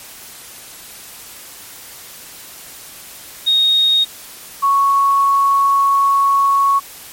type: tone pair in turn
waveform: sine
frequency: 3729 / 1108.6 Hz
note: A#7 / C#6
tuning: 0 / 0 cents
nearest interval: octave + major sixth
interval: 2100 cents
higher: first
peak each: -10 dBFS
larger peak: neither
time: 3.46-4.05 / 4.62-6.8 s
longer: second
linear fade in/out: 20 ms
effects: white hiss -36 dBFS RMS until 7.12 s + MP3 64 kbps